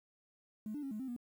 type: tone with pitch steps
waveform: triangle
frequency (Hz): 214.3 / 293.9 / 272.5 / 213.1 / 263.2 / 241.5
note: A3 / D4 / C#4 / G#3 / C4 / B3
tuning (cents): -45 / +1 / -29 / +45 / +10 / -39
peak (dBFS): -35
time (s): 0.66-1.164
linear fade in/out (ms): 2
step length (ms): 84
effects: tanh soft clip ceiling -36 dBFS + 11-bit